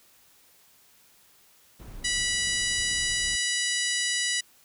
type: noise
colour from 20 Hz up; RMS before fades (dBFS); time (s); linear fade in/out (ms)
brown; -42; 1.79-3.36; 10
type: harmonic tone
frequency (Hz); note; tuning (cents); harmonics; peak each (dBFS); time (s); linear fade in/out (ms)
979; B5; -15; 2 / 3 / 4 / 5 / 6 / 7 / 8 / 9 / 10; -30 / -32 / -33 / -34 / -35 / -35 / -36 / -37 / -37; 2.04-4.41; 10
effects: white hiss -59 dBFS RMS until 4.64 s